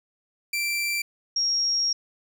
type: tone pair in turn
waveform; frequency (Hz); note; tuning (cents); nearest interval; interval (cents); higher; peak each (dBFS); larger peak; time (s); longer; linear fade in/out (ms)
sawtooth / sine; 2349 / 5587; D7 / F8; 0 / 0; octave + minor third; 1500; second; -21; neither; 0.53-1.02 / 1.36-1.93; second; 5
effects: none